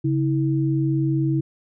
sine tone pair together, 138.33 / 322.8 Hz, C#3 / E4, -3 / -36 cents, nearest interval octave + minor third, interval 1467 cents, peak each -20 / -22 dBFS, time 0.04-1.41 s, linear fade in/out 10 ms, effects none

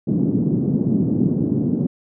white band-pass noise, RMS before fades -19 dBFS, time 0.07-1.87 s, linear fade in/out 10 ms, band 140 to 270 Hz, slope 24 dB/octave, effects none

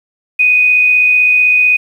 sine tone with amplitude modulation, 2490 Hz, D#7, 1 cent sharp, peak -5 dBFS, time 0.39-1.77 s, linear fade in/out 10 ms, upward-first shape sine, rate 55.8 Hz, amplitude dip 30%, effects 7-bit

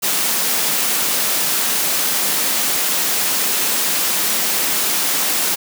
white high-pass noise, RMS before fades -18 dBFS, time 0.02-5.56 s, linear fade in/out 20 ms, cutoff 150 Hz, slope 48 dB/octave, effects none

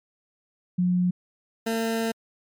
sine / 20% pulse tone pair in turn, 179.6 / 226.3 Hz, F3 / A3, +49 / +49 cents, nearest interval major third, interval 400 cents, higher second, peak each -19 dBFS, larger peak neither, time 0.78-1.11 / 1.66-2.12 s, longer second, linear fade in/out 10 ms, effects MP3 96 kbps

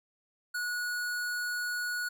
square tone, 1460 Hz, F#6, 24 cents flat, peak -32 dBFS, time 0.54-2.09 s, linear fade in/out 10 ms, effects none

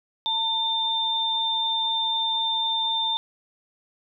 sine tone pair together, 898 / 3592 Hz, A5 / A7, +35 / +35 cents, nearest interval 2 octaves, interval 2400 cents, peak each -28 / -23 dBFS, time 0.26-3.17 s, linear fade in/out 0 ms, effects none

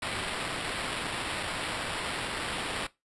violet noise with sample-and-hold, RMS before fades -34 dBFS, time 0.02-2.87 s, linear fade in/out 5 ms, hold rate 6300 Hz, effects noise-tail reverb RT60 0.2 s tail -19 dB re dry + resampled to 24000 Hz

